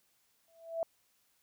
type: tone with exponential growth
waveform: sine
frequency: 661 Hz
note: E5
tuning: 5 cents sharp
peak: -28 dBFS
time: 0.48-0.83 s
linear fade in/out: 1 ms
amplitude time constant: 74 ms
effects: white hiss -73 dBFS RMS until 1.42 s